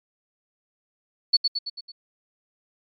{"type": "tone with echo", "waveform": "sine", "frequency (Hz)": 4435, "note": "C#8", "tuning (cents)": 0, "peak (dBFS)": -13, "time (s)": [1.33, 1.37], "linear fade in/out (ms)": 10, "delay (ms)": 110, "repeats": 5, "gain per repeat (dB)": -5, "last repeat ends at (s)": 1.92, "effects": ["MP3 48 kbps"]}